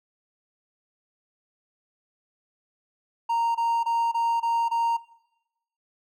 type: tone bursts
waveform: triangle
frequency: 928 Hz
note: A#5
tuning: 8 cents flat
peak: -20 dBFS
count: 6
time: 3.29-4.97 s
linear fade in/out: 10 ms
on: 260 ms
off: 24 ms
effects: noise-tail reverb RT60 0.9 s tail -18 dB re dry